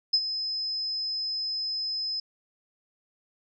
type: tone with ADSR envelope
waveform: sine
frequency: 5100 Hz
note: D#8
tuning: 42 cents sharp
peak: -17 dBFS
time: 0.13-2.2 s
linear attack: 10 ms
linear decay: 56 ms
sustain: -11 dB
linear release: 4 ms
effects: none